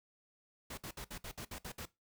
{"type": "noise bursts", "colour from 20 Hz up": "pink", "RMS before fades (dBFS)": -45, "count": 9, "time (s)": [0.7, 1.855], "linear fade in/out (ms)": 5, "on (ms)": 75, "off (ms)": 60, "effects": ["noise-tail reverb RT60 0.2 s tail -18 dB re dry"]}